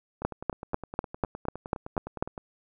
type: two click trains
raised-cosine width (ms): 1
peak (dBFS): -23 / -11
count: 22 / 9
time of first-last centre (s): 0.22-2.378 / 0.25-2.225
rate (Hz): 9.73 / 4.05
effects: none